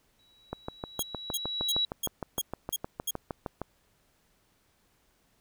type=tone with exponential growth; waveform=sine; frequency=3900 Hz; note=B7; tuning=23 cents flat; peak=-24 dBFS; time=0.19-1.85 s; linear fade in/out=2 ms; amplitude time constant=360 ms
type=click train; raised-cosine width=1 ms; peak=-19 dBFS; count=21; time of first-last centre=0.53-3.616 s; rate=6.48 Hz
type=tone bursts; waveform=10% pulse; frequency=3286 Hz; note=G#7; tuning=19 cents flat; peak=-20 dBFS; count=7; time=0.99-3.109 s; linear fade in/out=5 ms; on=37 ms; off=310 ms
effects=pink hiss -69 dBFS RMS until 5.4 s